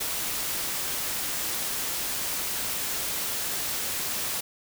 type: noise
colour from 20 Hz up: white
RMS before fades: -30 dBFS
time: 0-4.41 s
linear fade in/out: 10 ms
effects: none